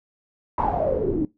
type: noise with low-pass filter sweep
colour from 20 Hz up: pink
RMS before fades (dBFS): -23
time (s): 0.58-1.25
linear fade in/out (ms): 2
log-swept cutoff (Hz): 990 to 290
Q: 9.8
effects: noise-tail reverb RT60 0.2 s tail -21 dB re dry